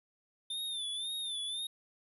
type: tone with vibrato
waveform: square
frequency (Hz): 3578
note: A7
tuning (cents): +28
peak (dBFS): -36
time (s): 0.5-1.67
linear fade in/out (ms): 5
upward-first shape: sine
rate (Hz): 1.9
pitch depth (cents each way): 82
effects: resampled to 32000 Hz